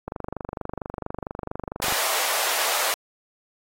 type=click train; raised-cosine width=1 ms; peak=-16 dBFS; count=46; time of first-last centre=0.08-1.924 s; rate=24.4 Hz
type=high-pass noise; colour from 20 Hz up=pink; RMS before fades=-25 dBFS; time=1.82-2.94 s; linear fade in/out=0 ms; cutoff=570 Hz; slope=24 dB/octave
effects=AAC 48 kbps